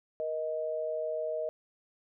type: tone pair together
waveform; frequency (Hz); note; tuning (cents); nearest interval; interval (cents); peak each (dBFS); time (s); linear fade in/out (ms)
sine; 473.8 / 627; A#4 / D#5; +28 / +13; perfect fourth; 485; -36 / -32; 0.2-1.49; 0
effects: none